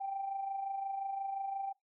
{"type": "tone with amplitude modulation", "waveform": "sine", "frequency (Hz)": 784, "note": "G5", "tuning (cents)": 0, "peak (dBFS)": -32, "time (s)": [0, 1.73], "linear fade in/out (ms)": 20, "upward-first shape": "sine", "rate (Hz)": 25.7, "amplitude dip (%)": 50, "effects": ["noise-tail reverb RT60 0.2 s tail -25 dB re dry", "tanh soft clip ceiling -28 dBFS"]}